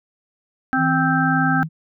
harmonic tone, 261.6 Hz, C4, in tune, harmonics 1 / 3 / 5 / 6, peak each -20 / -23 / -24 / -21 dBFS, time 0.73-1.63 s, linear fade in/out 0 ms
sine tone with pitch glide, 161.1 to 159.34 Hz, E3 to D#3, -39 to +42 cents, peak -21 dBFS, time 0.76-1.69 s, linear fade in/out 50 ms, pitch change -19 cents, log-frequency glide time 1.29-1.45 s
effects none

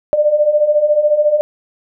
sine beating tone pair, 587 / 601 Hz, D5 / D5, -1 / +40 cents, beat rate 14 Hz, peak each -16 / -11 dBFS, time 0.13-1.41 s, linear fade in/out 0 ms, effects none

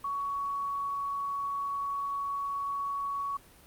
sine tone, 1120 Hz, C#6, 18 cents sharp, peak -30 dBFS, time 0.04-3.37 s, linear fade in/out 5 ms, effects pink hiss -56 dBFS RMS until 3.66 s + Opus 32 kbps

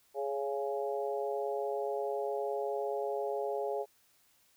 harmonic tone with a mistuned harmonic, 139.2 Hz, C#3, 8 cents sharp, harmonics 3 / 4 / 5 / 6, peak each -35 / -37 / -39 / -41 dBFS, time 0.14-3.86 s, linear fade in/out 50 ms, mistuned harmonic 5, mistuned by -19 cents, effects white hiss -68 dBFS RMS until 4.56 s

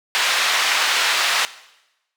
white band-pass noise, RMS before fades -19 dBFS, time 0.15-1.45 s, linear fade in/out 0 ms, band 910 to 3600 Hz, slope 12 dB/octave, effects noise-tail reverb RT60 0.9 s tail -17 dB re dry

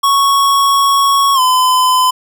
square tone with pitch glide, 1108.7 to 1016.7 Hz, C#6 to B5, 0 to +50 cents, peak -9 dBFS, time 0.03-2.11 s, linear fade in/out 10 ms, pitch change -150 cents, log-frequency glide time 1.34-1.4 s, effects none

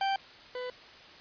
40% pulse tone pair in turn, 782 / 499.7 Hz, G5 / B4, -4 / +20 cents, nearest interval minor sixth, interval 776 cents, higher first, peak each -26 / -34 dBFS, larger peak first, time 0.01-0.16 / 0.55-0.7 s, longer neither, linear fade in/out 2 ms, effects white hiss -51 dBFS RMS until 1.2 s + resampled to 11025 Hz

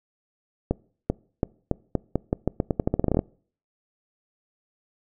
accelerating click train, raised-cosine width 2 ms, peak -8 dBFS, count 20, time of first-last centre 0.71-3.191 s, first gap 390 ms, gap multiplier 0.85, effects noise-tail reverb RT60 0.5 s tail -25 dB re dry

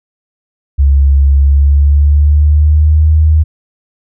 sine tone with pitch glide, 69.3 to 77.79 Hz, C#2 to D#2, 0 to 0 cents, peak -4 dBFS, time 0.78-3.44 s, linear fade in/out 20 ms, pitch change +200 cents, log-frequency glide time 1.38-3.1 s, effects none

